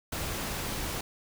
pink noise, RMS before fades -34 dBFS, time 0.12-1.01 s, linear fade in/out 5 ms, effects none

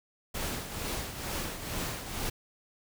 pink noise with tremolo, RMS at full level -33 dBFS, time 0.34-2.3 s, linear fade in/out 10 ms, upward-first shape triangle, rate 2.2 Hz, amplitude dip 65%, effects none

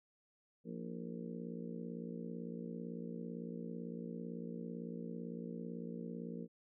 harmonic tone with a mistuned harmonic, 57.9 Hz, A#1, 11 cents flat, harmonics 3 / 4 / 5 / 6 / 7 / 8 / 9, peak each -46 / -46 / -55 / -54 / -56 / -50 / -59 dBFS, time 0.64-6.48 s, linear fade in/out 50 ms, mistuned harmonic 6, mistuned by -73 cents, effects none

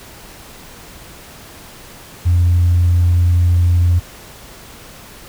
sine tone, 87.31 Hz, F2, in tune, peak -8 dBFS, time 2.25-4 s, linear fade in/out 20 ms, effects tanh soft clip ceiling -6 dBFS + pink hiss -38 dBFS RMS until 5.28 s

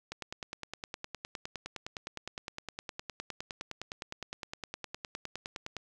click train, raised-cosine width 0.2 ms, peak -21 dBFS, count 56, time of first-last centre 0.12-5.767 s, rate 9.74 Hz, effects none

